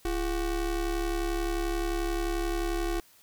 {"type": "ring-modulated tone", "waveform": "square", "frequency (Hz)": 188.7, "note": "F#3", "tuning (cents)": 34, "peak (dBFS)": -25, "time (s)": [0.05, 3], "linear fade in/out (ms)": 2, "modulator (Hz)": 153, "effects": ["white hiss -59 dBFS RMS until 3.22 s"]}